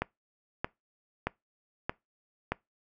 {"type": "click train", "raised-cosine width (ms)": 0.5, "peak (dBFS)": -14, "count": 5, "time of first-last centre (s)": [0.02, 2.52], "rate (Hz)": 1.6, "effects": ["noise-tail reverb RT60 0.2 s tail -23 dB re dry"]}